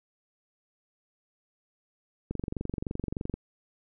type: click train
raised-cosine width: 3 ms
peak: -19 dBFS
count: 25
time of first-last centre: 2.31-3.34 s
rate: 23.3 Hz
effects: none